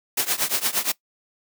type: noise with tremolo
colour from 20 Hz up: white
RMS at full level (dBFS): -20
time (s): 0.17-0.92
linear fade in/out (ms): 5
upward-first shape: triangle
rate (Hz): 8.6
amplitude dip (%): 95
effects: noise-tail reverb RT60 0.1 s tail -20 dB re dry + high-pass 200 Hz 12 dB/octave